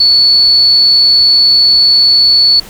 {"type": "tone", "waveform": "sine", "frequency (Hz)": 4435, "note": "C#8", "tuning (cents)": 0, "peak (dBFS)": -4, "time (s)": [0, 2.6], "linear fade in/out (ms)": 5, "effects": ["pink hiss -33 dBFS RMS until 2.69 s"]}